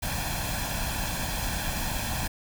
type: noise with comb filter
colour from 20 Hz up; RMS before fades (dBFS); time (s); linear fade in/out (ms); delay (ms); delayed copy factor
pink; -30; 0.02-2.28; 10; 1.2; +0.7
effects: none